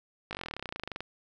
slowing click train, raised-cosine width 0.3 ms, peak -20 dBFS, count 24, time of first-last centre 0.31-1.006 s, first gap 19 ms, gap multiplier 1.04, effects none

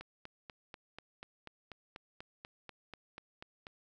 click train, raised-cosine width 0.3 ms, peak -30 dBFS, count 16, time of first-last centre 0.01-3.669 s, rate 4.1 Hz, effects none

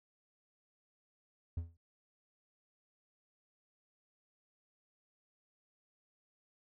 triangle tone with exponential decay, 83.9 Hz, E2, 31 cents sharp, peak -30 dBFS, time 1.57-1.77 s, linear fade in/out 5 ms, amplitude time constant 42 ms, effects none

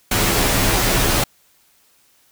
pink noise with comb filter, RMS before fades -17 dBFS, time 0.11-1.24 s, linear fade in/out 5 ms, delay 13 ms, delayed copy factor -0.8, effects white hiss -57 dBFS RMS until 2.31 s

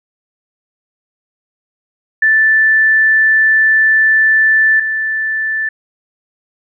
sine tone pair in turn, 1760 / 1760 Hz, A6 / A6, 0 / 0 cents, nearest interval unison, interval 0 cents, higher neither, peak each -7 / -14 dBFS, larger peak first, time 2.22-4.8 / 4.8-5.69 s, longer first, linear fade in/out 5 ms, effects none

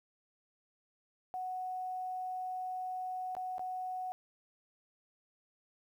sine tone with dropouts, 740 Hz, F#5, in tune, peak -36 dBFS, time 1.34-4.12 s, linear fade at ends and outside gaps 0 ms, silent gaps 3.351-3.367 / 3.582-3.594 s, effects 11-bit

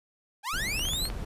sawtooth linear sweep, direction up, 763 to 4440 Hz, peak -26 dBFS, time 0.43-1.1 s, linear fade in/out 50 ms
brown noise, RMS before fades -35 dBFS, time 0.53-1.25 s, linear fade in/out 5 ms
clicks, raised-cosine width 0.3 ms, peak -22 dBFS, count 6, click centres 0.794 / 0.853 / 0.887 / 0.934 / 1.054 / 1.101 s
effects resampled to 32000 Hz

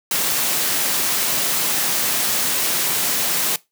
white high-pass noise, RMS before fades -20 dBFS, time 0.11-3.56 s, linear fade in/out 2 ms, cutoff 120 Hz, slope 48 dB/octave, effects noise-tail reverb RT60 0.2 s tail -20 dB re dry

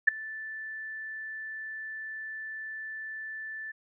sine tone with ADSR envelope, 1758 Hz, A6, 2 cents flat, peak -13 dBFS, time 0.07-3.72 s, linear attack 13 ms, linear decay 8 ms, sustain -23 dB, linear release 12 ms, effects none

